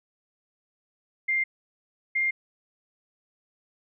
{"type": "tone pair in turn", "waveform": "sine", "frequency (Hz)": [2104, 2113], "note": ["C7", "C7"], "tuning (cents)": [9, 16], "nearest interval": "unison", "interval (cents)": 7, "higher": "second", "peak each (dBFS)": -22, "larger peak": "neither", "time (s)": [[1.28, 1.44], [2.15, 2.31]], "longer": "neither", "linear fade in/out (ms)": 10, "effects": []}